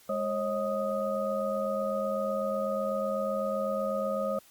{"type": "tone cluster", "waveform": "sine", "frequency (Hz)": [205.9, 542, 630, 1247], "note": ["G#3", "C#5", "D#5", "D#6"], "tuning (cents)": [-15, -39, 21, 3], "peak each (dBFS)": [-36, -30, -34, -36], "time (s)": [0.09, 4.39], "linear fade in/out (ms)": 5, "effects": ["white hiss -58 dBFS RMS until 4.5 s", "Opus 48 kbps"]}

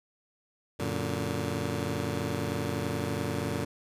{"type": "chord", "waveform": "15% pulse", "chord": "Gb augmented", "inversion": "none", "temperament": "just", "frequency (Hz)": [92.5, 115.62, 144.53], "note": ["Gb2", "Bb2", "D3"], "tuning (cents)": [0, -14, -27], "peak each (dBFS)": -28, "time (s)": [0.79, 3.65], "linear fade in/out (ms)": 10, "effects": ["resampled to 32000 Hz"]}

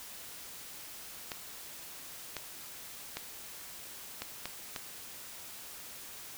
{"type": "clicks", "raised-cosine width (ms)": 0.2, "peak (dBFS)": -19, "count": 6, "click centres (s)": [1.318, 2.367, 3.17, 4.22, 4.456, 4.762], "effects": ["white hiss -47 dBFS RMS until 6.37 s"]}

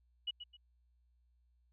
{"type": "tone with echo", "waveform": "sine", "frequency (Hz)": 2921, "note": "F#7", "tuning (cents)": -23, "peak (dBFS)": -34, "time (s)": [0.27, 0.31], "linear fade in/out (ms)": 10, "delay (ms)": 130, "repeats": 2, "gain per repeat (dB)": -10, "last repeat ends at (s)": 0.57, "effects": ["added 60 Hz sine -69 dBFS peak until 1.72 s"]}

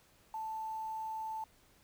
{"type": "tone with quantisation", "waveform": "sine", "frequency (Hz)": 880, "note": "A5", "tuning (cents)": 0, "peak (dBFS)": -37, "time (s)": [0.34, 1.44], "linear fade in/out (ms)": 2, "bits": 10, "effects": ["pink hiss -66 dBFS RMS until 1.83 s"]}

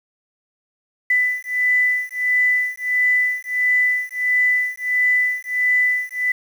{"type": "beating tone pair", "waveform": "sine", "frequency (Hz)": [1993, 1994.5], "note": ["B6", "B6"], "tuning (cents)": [15, 17], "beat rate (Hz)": 1.5, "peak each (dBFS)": -19, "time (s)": [1.1, 6.32], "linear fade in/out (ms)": 5, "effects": ["7-bit"]}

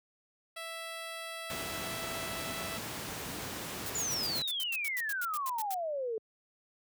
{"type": "tone", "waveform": "10% pulse", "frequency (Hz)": 660, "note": "E5", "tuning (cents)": 2, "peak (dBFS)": -31, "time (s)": [0.56, 2.78], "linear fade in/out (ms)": 10}
{"type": "noise", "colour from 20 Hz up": "pink", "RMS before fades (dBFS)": -39, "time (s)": [1.5, 4.42], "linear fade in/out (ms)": 0}
{"type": "noise bursts", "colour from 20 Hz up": "blue", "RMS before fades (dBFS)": -39, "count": 16, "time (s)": [3.86, 5.743], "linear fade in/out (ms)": 2, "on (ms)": 38, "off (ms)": 85}
{"type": "exponential sweep", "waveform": "sine", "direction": "down", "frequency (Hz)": [7150, 428.4], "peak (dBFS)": -32, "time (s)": [3.95, 6.18], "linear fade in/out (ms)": 2}
{"effects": ["high-pass 100 Hz 12 dB/octave"]}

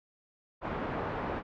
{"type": "low-pass noise", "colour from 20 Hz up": "white", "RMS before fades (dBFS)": -35, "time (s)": [0.61, 1.43], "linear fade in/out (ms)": 50, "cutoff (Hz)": 930, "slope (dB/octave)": 12, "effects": ["low-pass 3000 Hz 12 dB/octave"]}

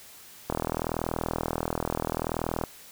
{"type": "click train", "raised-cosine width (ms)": 1, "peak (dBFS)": -13, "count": 88, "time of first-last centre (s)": [0.5, 2.638], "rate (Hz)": 40.7, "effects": ["white hiss -49 dBFS RMS until 2.91 s"]}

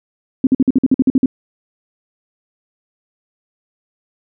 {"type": "tone bursts", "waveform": "sine", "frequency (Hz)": 261.6, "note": "C4", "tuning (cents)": 0, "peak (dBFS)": -7, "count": 11, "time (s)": [0.44, 1.259], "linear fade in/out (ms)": 2, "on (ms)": 29, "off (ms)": 50, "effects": []}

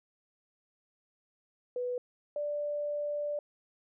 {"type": "tone pair in turn", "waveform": "sine", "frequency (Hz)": [493.9, 587.3], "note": ["B4", "D5"], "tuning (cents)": [0, 0], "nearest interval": "minor third", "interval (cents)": 300, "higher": "second", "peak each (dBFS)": [-31, -31], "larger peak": "neither", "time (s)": [[1.76, 1.98], [2.36, 3.39]], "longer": "second", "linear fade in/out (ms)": 2, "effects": []}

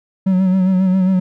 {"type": "tone with vibrato", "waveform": "triangle", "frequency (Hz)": 187.1, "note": "F#3", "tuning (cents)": 20, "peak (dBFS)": -9, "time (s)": [0.26, 1.2], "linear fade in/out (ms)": 10, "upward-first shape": "sine", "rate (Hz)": 7.4, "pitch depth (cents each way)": 42, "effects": []}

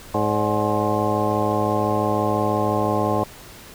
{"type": "harmonic tone with a mistuned harmonic", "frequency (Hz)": 105.8, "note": "G#2", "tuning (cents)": 33, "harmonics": [1, 2, 3, 4, 5, 6, 7, 8, 10], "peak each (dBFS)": [-27, -27, -27, -27, -27, -27, -27, -27, -27], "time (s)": [0.14, 3.24], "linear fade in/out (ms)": 5, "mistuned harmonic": 6, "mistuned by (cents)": -89, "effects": ["pink hiss -42 dBFS RMS until 3.74 s"]}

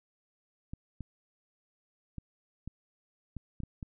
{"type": "clicks", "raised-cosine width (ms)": 5, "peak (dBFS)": -27, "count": 8, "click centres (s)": [0.735, 1.007, 2.183, 2.676, 3.367, 3.603, 3.635, 3.828], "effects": []}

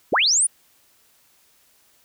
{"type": "linear sweep", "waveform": "sine", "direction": "up", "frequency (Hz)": [100.7, 9900], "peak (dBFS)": -15, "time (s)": [0.12, 0.47], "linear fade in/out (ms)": 10, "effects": ["white hiss -59 dBFS RMS until 2.04 s"]}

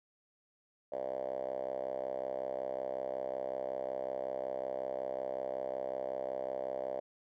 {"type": "tone with band-pass filter", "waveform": "5% pulse", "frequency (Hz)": 65.41, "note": "C2", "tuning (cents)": 0, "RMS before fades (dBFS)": -38, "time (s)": [0.92, 7], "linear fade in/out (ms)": 5, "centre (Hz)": 590, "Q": 6.5, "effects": []}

